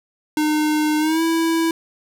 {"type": "tone with pitch glide", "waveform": "square", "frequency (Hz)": [304.7, 328.5], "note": ["D#4", "E4"], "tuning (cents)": [-36, -6], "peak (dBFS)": -17, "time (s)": [0.37, 1.71], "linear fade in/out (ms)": 2, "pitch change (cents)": 130, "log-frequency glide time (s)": [0.99, 1.22], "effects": []}